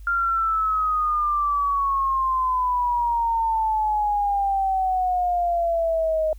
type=exponential sweep; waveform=sine; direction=down; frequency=1396.9 to 622.3 Hz; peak=-19 dBFS; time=0.07-6.33 s; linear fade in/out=2 ms; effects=added 50 Hz sine -37 dBFS peak until 6.38 s + white hiss -61 dBFS RMS until 6.38 s